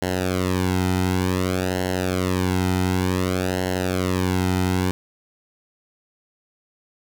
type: tone with flanger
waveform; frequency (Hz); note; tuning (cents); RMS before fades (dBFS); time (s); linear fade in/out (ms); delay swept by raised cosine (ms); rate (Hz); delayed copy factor
sawtooth; 92.2; F#2; -6; -22; 0.02-4.91; 0; 0.83 to 1.79; 0.55; -0.95
effects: none